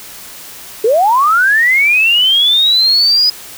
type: linear sweep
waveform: sine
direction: up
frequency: 410.9 to 5000 Hz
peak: -7 dBFS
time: 0.84-3.3 s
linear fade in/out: 5 ms
effects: white hiss -32 dBFS RMS until 3.57 s